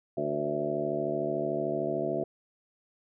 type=harmonic tone with a mistuned harmonic; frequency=73.42 Hz; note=D2; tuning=in tune; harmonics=2 / 3 / 4 / 5 / 6 / 7 / 8 / 9; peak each=-40 / -39 / -37 / -33 / -42 / -39 / -37 / -32 dBFS; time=0.17-2.24 s; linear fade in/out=5 ms; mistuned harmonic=6; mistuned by=+57 cents; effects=none